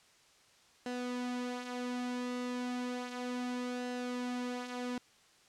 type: tone with flanger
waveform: sawtooth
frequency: 247.4 Hz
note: B3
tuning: 3 cents sharp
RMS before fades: -38 dBFS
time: 0.86-4.98 s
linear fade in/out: 2 ms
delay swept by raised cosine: 0.86 to 6.86 ms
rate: 0.33 Hz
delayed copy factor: -0.5
effects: white hiss -64 dBFS RMS until 5.48 s + low-pass 7000 Hz 12 dB/octave